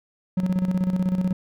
triangle tone with tremolo, 184.1 Hz, F#3, 8 cents flat, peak -16 dBFS, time 0.37-1.33 s, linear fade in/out 5 ms, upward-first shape square, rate 16 Hz, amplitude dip 60%, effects none

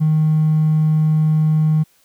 triangle tone with hard clipping, 155.56 Hz, D#3, in tune, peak -12 dBFS, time 0-1.84 s, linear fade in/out 20 ms, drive 3 dB, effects white hiss -57 dBFS RMS until 2.04 s

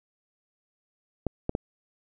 clicks, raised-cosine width 2 ms, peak -13 dBFS, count 3, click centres 1.267 / 1.494 / 1.551 s, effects none

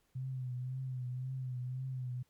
sine tone with vibrato, 128 Hz, C3, 38 cents flat, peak -36 dBFS, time 0.15-2.23 s, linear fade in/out 10 ms, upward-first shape triangle, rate 1.9 Hz, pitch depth 59 cents each way, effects pink hiss -75 dBFS RMS until 2.29 s + MP3 96 kbps

